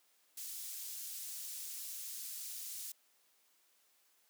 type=high-pass noise; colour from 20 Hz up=pink; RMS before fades=-45 dBFS; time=0.37-2.92 s; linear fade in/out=5 ms; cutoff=6800 Hz; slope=12 dB/octave; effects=white hiss -72 dBFS RMS until 4.29 s + high-pass 300 Hz 12 dB/octave